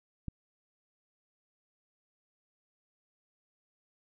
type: click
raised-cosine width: 5 ms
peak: -24 dBFS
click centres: 0.283 s
effects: none